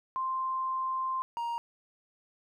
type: tone pair in turn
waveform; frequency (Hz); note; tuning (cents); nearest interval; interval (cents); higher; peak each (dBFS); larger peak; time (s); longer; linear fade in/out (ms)
sine / triangle; 1046.5 / 938.4; C6 / A#5; 0 / +11; major second; 189; first; -29 / -29; neither; 0.16-1.22 / 1.37-1.58; first; 0
effects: none